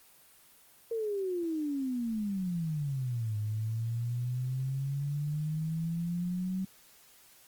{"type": "exponential two-way sweep", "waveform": "sine", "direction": "down then up", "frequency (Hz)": [465.3, 105, 190.3], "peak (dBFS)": -30, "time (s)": [0.91, 6.65], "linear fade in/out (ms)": 5, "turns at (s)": 3.37, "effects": ["white hiss -59 dBFS RMS until 7.47 s", "Opus 24 kbps"]}